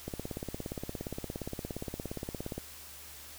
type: click train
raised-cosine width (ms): 2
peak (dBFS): -23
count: 44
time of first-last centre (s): 0.08-2.58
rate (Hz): 17.2
effects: added 74 Hz sine -57 dBFS peak until 3.38 s + white hiss -49 dBFS RMS until 3.38 s